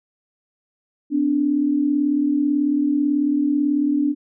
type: tone pair together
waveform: sine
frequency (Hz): 253.9 / 292.1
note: B3 / D4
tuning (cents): +48 / -9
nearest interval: major second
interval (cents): 243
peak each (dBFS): -23 / -17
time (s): 1.1-4.15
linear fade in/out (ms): 50
effects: none